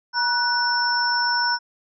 sine tone cluster, 957 / 1483 / 5390 Hz, A#5 / F#6 / E8, +45 / +4 / +38 cents, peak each -23 dBFS, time 0.13-1.59 s, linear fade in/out 50 ms, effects none

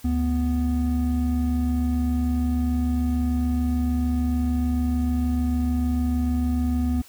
triangle tone pair together, 73.4 / 246.9 Hz, D2 / B3, 0 / 0 cents, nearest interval octave + major sixth, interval 2100 cents, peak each -21 dBFS, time 0.04-7.02 s, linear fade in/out 10 ms, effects white hiss -50 dBFS RMS until 7.08 s

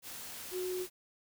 sine tone in noise, 366.4 Hz, F#4, 17 cents flat, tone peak -34 dBFS, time 0.51-0.87 s, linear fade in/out 50 ms, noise white, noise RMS -45 dBFS, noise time 0.02-0.9 s, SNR +8 dB, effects none

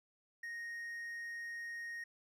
triangle tone, 1864.7 Hz, A#6, in tune, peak -40 dBFS, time 0.43-2.04 s, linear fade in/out 5 ms, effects none

